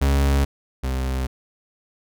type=tone pair in turn; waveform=40% pulse; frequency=69.3 / 65.18 Hz; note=C#2 / C2; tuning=0 / -6 cents; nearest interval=minor second; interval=106 cents; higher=first; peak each=-15 / -21 dBFS; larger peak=first; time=0.01-0.45 / 0.83-1.27 s; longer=neither; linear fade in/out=10 ms; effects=none